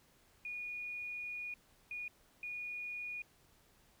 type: tone bursts at uneven times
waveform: sine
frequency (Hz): 2449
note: D#7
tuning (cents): -28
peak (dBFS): -40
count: 3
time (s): 0.45-1.54 / 1.91-2.08 / 2.43-3.22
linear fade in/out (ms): 2
effects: pink hiss -68 dBFS RMS until 4 s